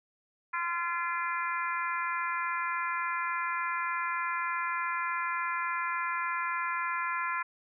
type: harmonic tone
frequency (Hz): 343.4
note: F4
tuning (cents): -29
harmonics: 3 / 4 / 5 / 6 / 7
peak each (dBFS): -33 / -35 / -37 / -39 / -40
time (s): 0.53-7.43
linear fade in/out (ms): 10
effects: none